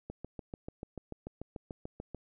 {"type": "click train", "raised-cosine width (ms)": 2, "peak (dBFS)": -27, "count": 15, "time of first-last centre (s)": [0.1, 2.147], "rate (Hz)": 6.84, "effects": []}